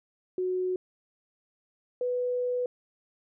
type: tone pair in turn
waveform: sine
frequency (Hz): 367.7 / 494.9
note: F#4 / B4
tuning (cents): -11 / +4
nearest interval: perfect fourth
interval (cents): 515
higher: second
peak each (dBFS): -26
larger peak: neither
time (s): 0.38-0.76 / 2.01-2.66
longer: second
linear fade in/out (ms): 2
effects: none